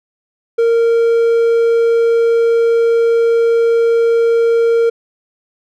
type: tone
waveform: triangle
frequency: 462.5 Hz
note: A#4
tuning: 14 cents flat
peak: -7 dBFS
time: 0.58-4.9 s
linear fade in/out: 10 ms
effects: none